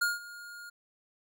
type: tone with ADSR envelope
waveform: square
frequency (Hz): 1422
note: F6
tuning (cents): +31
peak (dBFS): -25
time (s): 0.01-0.7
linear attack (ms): 10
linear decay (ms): 170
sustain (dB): -19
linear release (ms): 10
effects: none